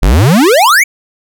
square exponential sweep, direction up, 38.89 to 2364 Hz, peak -5 dBFS, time 0.02-0.84 s, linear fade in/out 10 ms, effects none

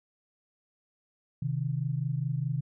sine tone pair together, 129.98 / 154.8 Hz, C3 / D#3, -11 / -9 cents, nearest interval minor third, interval 302 cents, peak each -30 / -31 dBFS, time 1.42-2.61 s, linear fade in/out 5 ms, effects none

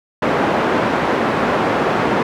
pink band-pass noise, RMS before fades -17 dBFS, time 0.22-2.23 s, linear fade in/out 5 ms, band 230 to 1500 Hz, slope 12 dB/octave, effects none

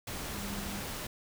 sine tone in noise, 200.9 Hz, G3, 43 cents sharp, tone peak -40 dBFS, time 0.34-0.8 s, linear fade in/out 5 ms, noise pink, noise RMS -39 dBFS, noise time 0.07-1.07 s, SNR -4 dB, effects none

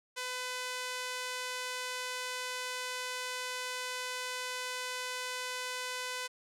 sawtooth tone with high-pass filter, 503 Hz, B4, 32 cents sharp, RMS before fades -38 dBFS, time 0.16-6.28 s, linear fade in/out 20 ms, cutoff 1100 Hz, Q 0.52, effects low-pass 10000 Hz 12 dB/octave

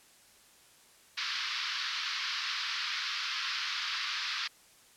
white band-pass noise, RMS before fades -35 dBFS, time 1.17-4.48 s, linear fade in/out 10 ms, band 1100 to 5100 Hz, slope 48 dB/octave, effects white hiss -60 dBFS RMS until 4.96 s + low-pass 11000 Hz 12 dB/octave

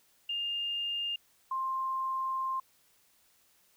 sine tone pair in turn, 2814 / 1054.1 Hz, F7 / C6, +12 / +13 cents, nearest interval octave + perfect fourth, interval 1699 cents, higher first, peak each -31 / -30 dBFS, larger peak second, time 0.29-1.16 / 1.51-2.6 s, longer second, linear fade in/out 5 ms, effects white hiss -67 dBFS RMS until 3.76 s

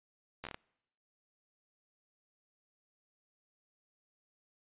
slowing click train, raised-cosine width 0.3 ms, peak -25 dBFS, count 6, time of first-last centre 0.44-0.544 s, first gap 12 ms, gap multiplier 1.28, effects noise-tail reverb RT60 0.9 s tail -26 dB re dry + resampled to 8000 Hz

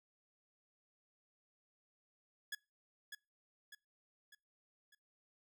sawtooth tone with echo, 1686 Hz, G#6, 26 cents sharp, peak -36 dBFS, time 2.52-2.55 s, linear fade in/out 5 ms, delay 600 ms, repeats 4, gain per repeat -6 dB, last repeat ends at 4.95 s, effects noise-tail reverb RT60 0.3 s tail -26 dB re dry

